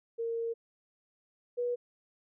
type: tone pair in turn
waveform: sine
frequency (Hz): 460.9 / 485.7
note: A#4 / B4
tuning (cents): -20 / -29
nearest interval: minor second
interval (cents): 91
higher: second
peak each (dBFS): -31 / -29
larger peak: second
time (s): 0.18-0.54 / 1.57-1.76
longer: first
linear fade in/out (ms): 20
effects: none